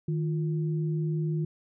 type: tone pair together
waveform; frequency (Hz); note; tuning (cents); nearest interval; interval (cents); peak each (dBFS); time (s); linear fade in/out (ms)
sine; 155.56 / 349.2; D#3 / F4; 0 / 0; octave + major second; 1400; -26 / -36; 0.08-1.45; 5
effects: none